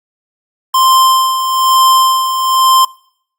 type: tone with tremolo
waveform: square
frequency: 1046.5 Hz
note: C6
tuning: in tune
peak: -6 dBFS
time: 0.74-2.85 s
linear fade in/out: 5 ms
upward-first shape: sine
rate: 1.1 Hz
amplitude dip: 60%
effects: noise-tail reverb RT60 0.6 s tail -22 dB re dry + Opus 48 kbps